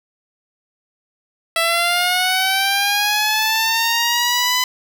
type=linear sweep; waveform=10% pulse; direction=up; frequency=659.3 to 1008 Hz; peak=-7 dBFS; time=1.56-4.64 s; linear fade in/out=2 ms; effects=none